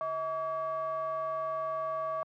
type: ring-modulated tone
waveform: triangle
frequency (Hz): 250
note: B3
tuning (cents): +21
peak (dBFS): -26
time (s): 0.01-2.23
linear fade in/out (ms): 0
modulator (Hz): 890
effects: high-pass 150 Hz 12 dB/octave